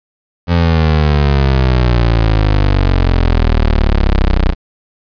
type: exponential sweep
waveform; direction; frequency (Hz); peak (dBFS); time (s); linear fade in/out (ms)
25% pulse; down; 87.31 to 30.29; -5; 0.47-4.55; 50
effects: resampled to 11025 Hz + 7-bit